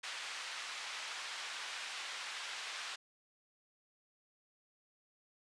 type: band-pass noise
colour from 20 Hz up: white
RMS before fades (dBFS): -44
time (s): 0.03-2.96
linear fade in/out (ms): 10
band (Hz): 1000 to 3700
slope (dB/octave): 12
effects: resampled to 22050 Hz